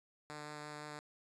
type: tone with vibrato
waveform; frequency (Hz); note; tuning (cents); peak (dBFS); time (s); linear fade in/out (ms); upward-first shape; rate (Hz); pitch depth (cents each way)
5% pulse; 149.6; D3; +32; -34; 0.3-0.99; 0; sine; 5.9; 9
effects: resampled to 22050 Hz